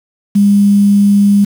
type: tone with quantisation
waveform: sine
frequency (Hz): 202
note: G#3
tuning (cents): -48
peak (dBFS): -5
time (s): 0.35-1.45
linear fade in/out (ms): 10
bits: 5
effects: none